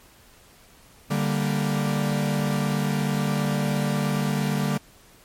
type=chord; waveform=45% pulse; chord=G minor; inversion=second; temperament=equal; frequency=146.83 / 196 / 233.1 Hz; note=D3 / G3 / Bb3; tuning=0 / 0 / 0 cents; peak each=-25 / -26 / -29 dBFS; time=1.1-4.78 s; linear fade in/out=10 ms; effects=pink hiss -53 dBFS RMS until 5.24 s + MP3 64 kbps